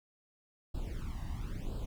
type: noise with flanger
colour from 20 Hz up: brown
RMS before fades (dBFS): -38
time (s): 0.74-1.86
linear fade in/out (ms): 10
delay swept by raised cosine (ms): 0.24 to 1.08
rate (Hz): 0.99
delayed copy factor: +0.95
effects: none